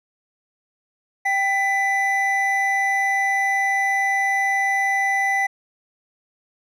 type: tone pair together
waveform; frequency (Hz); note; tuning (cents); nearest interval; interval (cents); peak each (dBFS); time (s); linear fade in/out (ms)
triangle; 784 / 1992.7; G5 / B6; 0 / +15; octave + major third; 1615; -20 / -18; 1.25-5.47; 10
effects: none